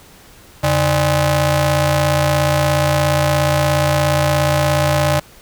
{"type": "ring-modulated tone", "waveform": "sawtooth", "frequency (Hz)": 227, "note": "A#3", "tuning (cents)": -46, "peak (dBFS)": -6, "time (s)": [0.63, 5.2], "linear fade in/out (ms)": 10, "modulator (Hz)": 369, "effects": ["pink hiss -44 dBFS RMS until 5.41 s"]}